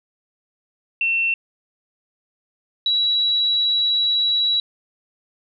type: tone pair in turn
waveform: sine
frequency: 2700 / 3904 Hz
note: E7 / B7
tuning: +41 / -21 cents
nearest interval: tritone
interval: 638 cents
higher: second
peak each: -17 / -16 dBFS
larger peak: second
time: 1.01-1.34 / 2.86-4.6 s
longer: second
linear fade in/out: 2 ms
effects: none